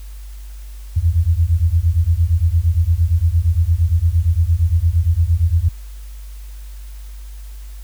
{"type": "beating tone pair", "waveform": "sine", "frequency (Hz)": [79.7, 88.4], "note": ["D#2", "F2"], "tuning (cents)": [42, 22], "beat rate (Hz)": 8.7, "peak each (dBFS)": -15, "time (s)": [0.96, 5.69], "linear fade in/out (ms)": 10, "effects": ["added 50 Hz sine -30 dBFS peak until 7.83 s", "white hiss -48 dBFS RMS until 7.83 s"]}